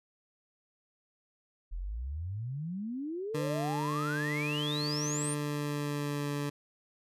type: exponential sweep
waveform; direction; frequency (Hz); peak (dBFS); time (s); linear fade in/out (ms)
sine; up; 39 to 9397; -34; 1.71-5.35; 20
type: tone with pitch glide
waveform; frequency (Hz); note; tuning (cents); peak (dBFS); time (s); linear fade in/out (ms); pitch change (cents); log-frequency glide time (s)
20% pulse; 148.6 to 144.62; D3 to D3; +21 to -26; -27; 3.34-6.5; 10; -47; 5.02-6.33
effects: resampled to 32000 Hz